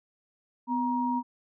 sine tone pair together, 250.5 / 945.8 Hz, B3 / A#5, +25 / +25 cents, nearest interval octave + major seventh, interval 2300 cents, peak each -28 dBFS, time 0.67-1.23 s, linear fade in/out 50 ms, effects none

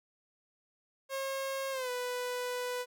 sawtooth tone with pitch glide, 540 to 495.2 Hz, C#5 to B4, -45 to +5 cents, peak -30 dBFS, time 1.09-2.86 s, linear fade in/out 50 ms, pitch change -150 cents, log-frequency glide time 1.71-1.9 s, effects none

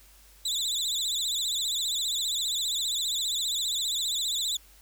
30% pulse tone with vibrato, 3723 Hz, A#7, 3 cents flat, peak -24 dBFS, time 0.45-4.57 s, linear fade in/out 5 ms, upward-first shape sine, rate 15 Hz, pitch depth 140 cents each way, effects added 50 Hz sine -56 dBFS peak until 4.81 s + white hiss -57 dBFS RMS until 4.81 s

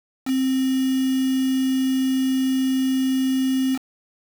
sine tone with quantisation, 262.7 Hz, C4, 7 cents sharp, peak -18 dBFS, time 0.25-3.79 s, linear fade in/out 50 ms, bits 5, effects none

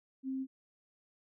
sine tone, 264.7 Hz, C4, 20 cents sharp, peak -34 dBFS, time 0.23-0.47 s, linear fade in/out 50 ms, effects none

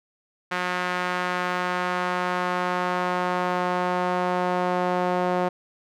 sawtooth tone with band-pass filter sweep, 180.1 Hz, F#3, 46 cents flat, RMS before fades -25 dBFS, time 0.51-5.49 s, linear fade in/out 10 ms, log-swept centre 1600 to 700 Hz, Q 1.2, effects none

